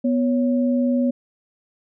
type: tone pair together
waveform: sine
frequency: 246.2 / 555 Hz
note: B3 / C#5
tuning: -5 / +2 cents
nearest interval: octave + major second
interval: 1407 cents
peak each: -17 / -25 dBFS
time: 0.04-1.11 s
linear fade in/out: 10 ms
effects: none